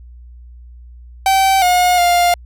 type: tone with pitch steps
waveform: 45% pulse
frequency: 772 / 719 / 702 Hz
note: G5 / F#5 / F5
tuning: -27 / -50 / +9 cents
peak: -10 dBFS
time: 1.26-2.34 s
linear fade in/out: 2 ms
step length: 360 ms
effects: added 60 Hz sine -35 dBFS peak until 2.45 s